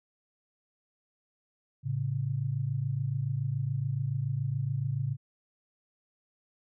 sine tone pair together, 111.64 / 138.7 Hz, A2 / C#3, +26 / +1 cents, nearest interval major third, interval 375 cents, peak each -32 / -30 dBFS, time 1.83-5.17 s, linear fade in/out 50 ms, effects none

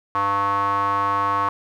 square tone with band-pass filter, 100 Hz, G2, 35 cents sharp, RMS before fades -21 dBFS, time 0.15-1.49 s, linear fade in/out 0 ms, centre 1100 Hz, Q 6.8, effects none

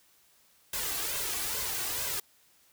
white noise with flanger, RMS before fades -33 dBFS, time 0.73-2.2 s, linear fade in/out 5 ms, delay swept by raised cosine 1.9 to 2.64 ms, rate 2.3 Hz, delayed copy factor +0.6, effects white hiss -64 dBFS RMS until 2.72 s

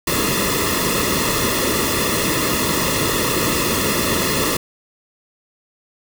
pink noise with comb filter, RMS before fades -19 dBFS, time 0.07-4.57 s, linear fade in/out 5 ms, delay 1.3 ms, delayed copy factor -0.85, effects none

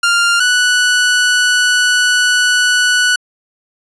sawtooth tone pair in turn, 1396.9 / 1480 Hz, F6 / F#6, 0 / 0 cents, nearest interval minor second, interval 100 cents, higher second, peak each -6 dBFS, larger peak neither, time 0.03-0.4 / 0.4-3.16 s, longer second, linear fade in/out 5 ms, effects resampled to 22050 Hz

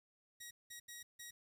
10% pulse tone bursts at uneven times, 1901 Hz, A#6, 33 cents sharp, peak -40 dBFS, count 4, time 0.4-0.51 / 0.7-0.8 / 0.88-1.03 / 1.19-1.31 s, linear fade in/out 10 ms, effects 11-bit

